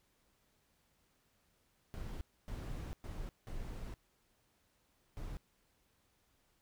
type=noise bursts at uneven times; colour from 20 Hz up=brown; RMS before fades=-43 dBFS; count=5; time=1.94-2.21 / 2.48-2.93 / 3.04-3.29 / 3.47-3.94 / 5.17-5.37 s; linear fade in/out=0 ms; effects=pink hiss -75 dBFS RMS until 6.61 s